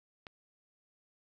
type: click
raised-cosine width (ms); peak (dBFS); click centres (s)
0.3; -29; 0.268
effects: none